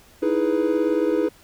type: chord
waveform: triangle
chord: E major seventh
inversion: third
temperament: equal with one note detuned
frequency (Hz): 311.1 / 329.6 / 418.7 / 493.9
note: D#4 / E4 / G#4 / B4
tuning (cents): 0 / 0 / +14 / 0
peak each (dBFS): -22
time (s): 0.22-1.29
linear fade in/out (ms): 10
effects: pink hiss -52 dBFS RMS until 1.43 s